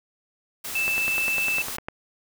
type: noise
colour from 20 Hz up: white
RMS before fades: -33 dBFS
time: 0.64-1.77 s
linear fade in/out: 10 ms
type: tone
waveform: sine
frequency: 2640 Hz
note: E7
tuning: 2 cents sharp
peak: -22 dBFS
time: 0.75-1.62 s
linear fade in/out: 5 ms
type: click train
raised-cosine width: 0.5 ms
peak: -16 dBFS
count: 11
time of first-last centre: 0.88-1.885 s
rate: 9.95 Hz
effects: none